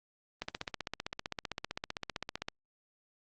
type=click train; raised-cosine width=0.2 ms; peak=-18 dBFS; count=33; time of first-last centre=0.42-2.485 s; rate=15.5 Hz; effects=low-pass 6000 Hz 12 dB/octave + Opus 32 kbps